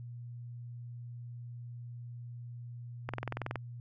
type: click train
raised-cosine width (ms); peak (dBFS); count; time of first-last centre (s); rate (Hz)
0.5; -20; 11; 3.09-3.557; 21.4
effects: added 120 Hz sine -42 dBFS peak until 3.8 s